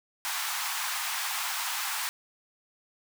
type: high-pass noise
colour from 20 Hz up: pink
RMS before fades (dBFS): -32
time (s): 0.25-2.09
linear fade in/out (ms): 0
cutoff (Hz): 810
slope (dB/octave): 48
effects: none